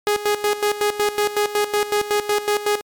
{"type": "tone with tremolo", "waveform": "sawtooth", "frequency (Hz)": 415.3, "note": "G#4", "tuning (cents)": 0, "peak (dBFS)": -12, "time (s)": [0.07, 2.81], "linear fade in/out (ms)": 0, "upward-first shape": "square", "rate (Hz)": 5.4, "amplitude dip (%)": 75, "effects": ["MP3 96 kbps"]}